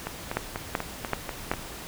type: two click trains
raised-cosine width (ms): 0.5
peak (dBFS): -9 / -15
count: 4 / 7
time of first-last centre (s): 0.37-1.515 / 0.07-1.537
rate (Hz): 2.62 / 4.09
effects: pink hiss -40 dBFS RMS until 1.87 s